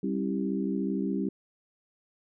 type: harmonic tone with a mistuned harmonic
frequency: 65.41 Hz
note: C2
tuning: in tune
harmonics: 3 / 4 / 5 / 6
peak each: -30 / -32 / -34 / -36 dBFS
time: 0.03-1.29 s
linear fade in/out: 5 ms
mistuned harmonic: 4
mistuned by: +53 cents
effects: none